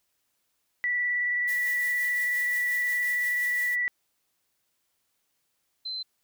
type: tone with vibrato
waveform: sine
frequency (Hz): 1958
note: B6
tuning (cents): -15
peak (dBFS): -24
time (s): 0.84-3.88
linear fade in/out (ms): 0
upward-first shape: sine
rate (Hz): 19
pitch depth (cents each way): 12
type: noise with tremolo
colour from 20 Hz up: blue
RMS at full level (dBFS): -39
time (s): 1.47-3.76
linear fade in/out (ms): 20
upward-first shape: triangle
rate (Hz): 5.7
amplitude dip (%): 45
type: tone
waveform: sine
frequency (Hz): 4077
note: C8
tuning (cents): -46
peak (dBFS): -31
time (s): 5.85-6.03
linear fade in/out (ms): 10
effects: white hiss -75 dBFS RMS until 6.23 s